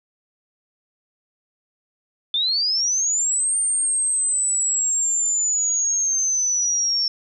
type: linear two-way sweep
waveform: sine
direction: up then down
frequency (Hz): 3494 to 8810 to 5420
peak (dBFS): -18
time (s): 2.34-7.08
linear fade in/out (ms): 2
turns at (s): 3.57
effects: none